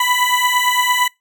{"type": "beating tone pair", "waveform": "20% pulse", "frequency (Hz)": [987.8, 996.6], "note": ["B5", "B5"], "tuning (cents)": [0, 15], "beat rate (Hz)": 8.8, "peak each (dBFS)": -12, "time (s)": [0, 1.08], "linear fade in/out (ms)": 5, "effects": ["noise-tail reverb RT60 0.2 s tail -24 dB re dry"]}